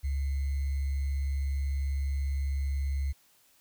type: tone with sample-and-hold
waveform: sine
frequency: 69.1 Hz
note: C#2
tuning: 5 cents flat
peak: -27 dBFS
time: 0.03-3.13 s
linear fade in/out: 20 ms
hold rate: 2100 Hz
effects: white hiss -64 dBFS RMS until 3.6 s